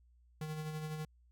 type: tone with tremolo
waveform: square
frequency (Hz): 154.8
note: D#3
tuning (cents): -9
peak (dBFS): -38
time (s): 0.41-1.05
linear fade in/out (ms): 2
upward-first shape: sine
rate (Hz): 12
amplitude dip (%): 40
effects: added 60 Hz sine -63 dBFS peak until 1.31 s